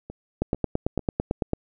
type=two click trains; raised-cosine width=2 ms; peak=-9 / -23 dBFS; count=11 / 3; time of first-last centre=0.42-1.534 / 0.1-0.993 s; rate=8.98 / 2.24 Hz; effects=none